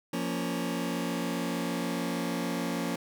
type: chord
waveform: sawtooth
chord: Bb minor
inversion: second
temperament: just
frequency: 174.81 / 233.1 / 279.7 Hz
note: F3 / Bb3 / Db4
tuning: +2 / 0 / +16 cents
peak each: -30 dBFS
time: 0.13-2.96 s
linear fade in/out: 5 ms
effects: none